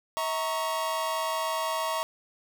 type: chord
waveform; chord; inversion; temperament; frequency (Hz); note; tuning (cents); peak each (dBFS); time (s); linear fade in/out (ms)
45% pulse; A# diminished; second; equal with one note detuned; 643.5 / 932.3 / 1108.7; E5 / A#5 / C#6; -42 / 0 / 0; -32; 0.17-2.03; 0
effects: none